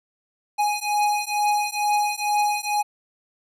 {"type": "beating tone pair", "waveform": "square", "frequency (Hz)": [830.6, 832.8], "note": ["G#5", "G#5"], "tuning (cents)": [0, 5], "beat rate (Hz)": 2.2, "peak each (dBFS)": -24, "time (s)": [0.58, 2.83], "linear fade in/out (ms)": 20, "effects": ["resampled to 32000 Hz"]}